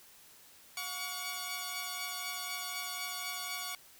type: tone cluster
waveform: 10% pulse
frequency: 720 / 1127 / 2250 Hz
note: F#5 / C#6 / C#7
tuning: -47 / +28 / +25 cents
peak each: -35 / -32 / -33 dBFS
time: 0.77-3.75 s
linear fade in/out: 2 ms
effects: white hiss -58 dBFS RMS until 3.99 s